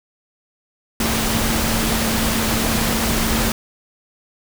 sine tone in noise, 224.2 Hz, A3, 33 cents sharp, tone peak -23 dBFS, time 1-3.52 s, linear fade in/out 2 ms, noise pink, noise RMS -20 dBFS, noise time 1-3.52 s, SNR -6 dB, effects none

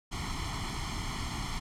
pink noise with comb filter, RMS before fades -35 dBFS, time 0.11-1.6 s, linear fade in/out 20 ms, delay 0.94 ms, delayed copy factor +0.9, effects low-pass 7000 Hz 12 dB/octave

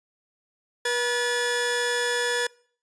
sawtooth tone pair together, 483.1 / 1721.6 Hz, B4 / A6, -38 / -38 cents, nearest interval octave + minor seventh, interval 2200 cents, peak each -22 dBFS, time 0.85-2.47 s, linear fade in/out 5 ms, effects noise-tail reverb RT60 0.5 s tail -24 dB re dry + resampled to 22050 Hz

